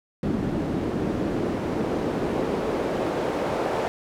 pink noise with band-pass filter sweep, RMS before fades -26 dBFS, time 0.23-3.88 s, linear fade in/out 0 ms, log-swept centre 220 to 570 Hz, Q 1.3, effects none

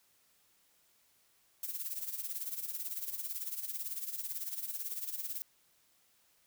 violet noise with tremolo, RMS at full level -37 dBFS, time 1.63-5.42 s, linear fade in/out 0 ms, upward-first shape sine, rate 18 Hz, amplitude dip 70%, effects white hiss -70 dBFS RMS until 6.46 s

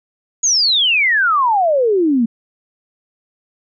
sine exponential sweep, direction down, 6810 to 220 Hz, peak -11 dBFS, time 0.43-2.26 s, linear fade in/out 10 ms, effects none

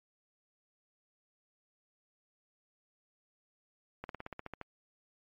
slowing click train, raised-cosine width 0.5 ms, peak -26 dBFS, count 10, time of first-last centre 4.04-4.613 s, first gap 52 ms, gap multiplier 1.05, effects MP3 32 kbps

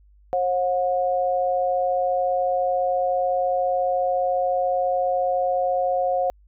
sine tone pair together, 538.2 / 724 Hz, C5 / F#5, +49 / -38 cents, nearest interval perfect fourth, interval 513 cents, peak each -22 dBFS, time 0.33-6.3 s, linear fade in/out 0 ms, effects added 50 Hz sine -51 dBFS peak until 6.47 s

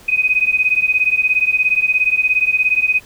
sine beating tone pair, 2500 / 2517 Hz, D#7 / D#7, +8 / +19 cents, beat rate 17 Hz, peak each -15 / -16 dBFS, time 0.08-3 s, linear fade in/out 10 ms, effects pink hiss -44 dBFS RMS until 3.05 s

